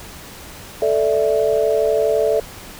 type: chord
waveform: sine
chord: A suspended fourth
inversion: none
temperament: equal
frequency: 440 / 587.3 / 659.3 Hz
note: A4 / D5 / E5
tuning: 0 / 0 / 0 cents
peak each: -17 / -19 / -20 dBFS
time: 0.82-2.4 s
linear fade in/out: 2 ms
effects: pink hiss -37 dBFS RMS until 2.79 s